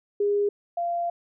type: tone pair in turn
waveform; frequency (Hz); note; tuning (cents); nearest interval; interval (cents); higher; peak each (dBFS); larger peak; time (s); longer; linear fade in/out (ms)
sine; 408.4 / 690; G#4 / F5; -29 / -21; major sixth; 908; second; -20 / -24; first; 0.2-0.49 / 0.77-1.1; second; 5
effects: none